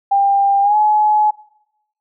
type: tone with pitch glide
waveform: sine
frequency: 796 to 848.2 Hz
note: G5 to G#5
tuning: +26 to +36 cents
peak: -10 dBFS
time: 0.11-1.31 s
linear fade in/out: 10 ms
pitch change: +110 cents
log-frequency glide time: 0.62-0.76 s
effects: noise-tail reverb RT60 0.8 s tail -21 dB re dry